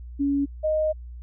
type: tone pair in turn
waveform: sine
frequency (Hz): 281.1 / 620.4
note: C#4 / D#5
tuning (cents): +24 / -5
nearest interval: octave + major second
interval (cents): 1371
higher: second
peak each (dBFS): -20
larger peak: neither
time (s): 0.19-0.46 / 0.63-0.93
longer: second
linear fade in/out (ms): 20
effects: added 60 Hz sine -36 dBFS peak until 1.22 s